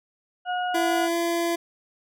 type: harmonic tone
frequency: 724 Hz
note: F#5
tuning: 38 cents flat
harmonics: 1 / 2 / 4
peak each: -25 / -31 / -37 dBFS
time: 0.45-1.09 s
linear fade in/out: 50 ms
type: tone with pitch glide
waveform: 25% pulse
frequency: 336.9 to 339.6 Hz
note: E4 to F4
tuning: +38 to -48 cents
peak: -19 dBFS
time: 0.74-1.56 s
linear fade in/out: 10 ms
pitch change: +14 cents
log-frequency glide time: 1.1-1.15 s
effects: none